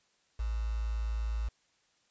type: tone with quantisation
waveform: sine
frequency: 55.5 Hz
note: A1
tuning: 16 cents sharp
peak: -30 dBFS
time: 0.39-1.49 s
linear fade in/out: 10 ms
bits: 8
effects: white hiss -71 dBFS RMS until 2.1 s + resampled to 16000 Hz